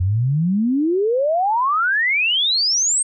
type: exponential sweep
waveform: sine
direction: up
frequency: 86.8 to 8600 Hz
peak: -15 dBFS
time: 0-3.03 s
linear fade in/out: 10 ms
effects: none